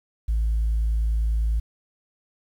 sine tone, 55 Hz, A1, in tune, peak -18 dBFS, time 0.28-1.6 s, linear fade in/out 10 ms, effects tanh soft clip ceiling -17 dBFS + 9-bit

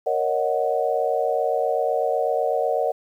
sine chord, D# minor seventh, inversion second, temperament equal, 466.2 / 554.4 / 622.3 / 740 Hz, A#4 / C#5 / D#5 / F#5, 0 / 0 / 0 / 0 cents, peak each -25 dBFS, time 0.06-2.92 s, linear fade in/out 10 ms, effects 9-bit

